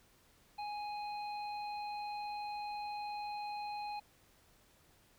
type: harmonic tone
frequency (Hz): 830.6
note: G#5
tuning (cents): 0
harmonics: 1 / 3 / 5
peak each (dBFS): -39 / -51 / -52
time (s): 0.58-4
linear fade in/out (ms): 10
effects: pink hiss -67 dBFS RMS until 5.18 s